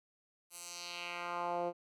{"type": "tone with band-pass filter sweep", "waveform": "10% pulse", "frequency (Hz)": 174.4, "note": "F3", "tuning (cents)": -2, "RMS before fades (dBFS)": -40, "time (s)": [0.5, 1.73], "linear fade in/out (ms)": 50, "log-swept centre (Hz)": [11000, 460], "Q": 1.7, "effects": []}